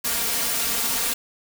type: noise with comb filter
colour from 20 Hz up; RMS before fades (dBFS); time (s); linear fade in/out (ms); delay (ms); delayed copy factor
white; -24; 0.04-1.14; 10; 4.3; +0.95
effects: none

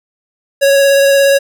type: tone with vibrato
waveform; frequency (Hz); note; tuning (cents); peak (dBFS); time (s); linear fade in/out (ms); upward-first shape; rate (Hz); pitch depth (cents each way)
square; 554.4; C#5; 0; -7; 0.61-1.39; 20; triangle; 17; 15
effects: none

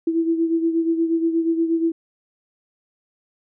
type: beating tone pair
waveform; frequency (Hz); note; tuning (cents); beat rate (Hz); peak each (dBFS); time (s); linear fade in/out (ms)
sine; 328.8 / 337.2; E4 / E4; -4 / +39; 8.4; -18 / -25; 0.07-1.92; 5
effects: none

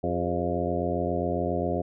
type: harmonic tone with a mistuned harmonic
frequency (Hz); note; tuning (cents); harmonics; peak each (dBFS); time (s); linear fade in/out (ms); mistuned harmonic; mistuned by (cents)
87.4; F2; +2; 1 / 2 / 3 / 4 / 5 / 6 / 7 / 8; -33 / -33 / -33 / -33 / -33 / -33 / -33 / -33; 0.03-1.82; 10; 5; -71
effects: none

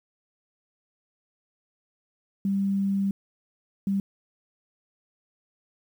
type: tone bursts at uneven times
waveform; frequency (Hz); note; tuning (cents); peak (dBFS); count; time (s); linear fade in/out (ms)
sine; 196.8; G3; +7; -22; 2; 2.45-3.11 / 3.87-4; 2
effects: 9-bit

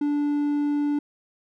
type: tone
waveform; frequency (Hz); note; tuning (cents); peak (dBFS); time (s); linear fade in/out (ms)
triangle; 291.5; D4; -13; -19; 0.01-0.99; 5
effects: none

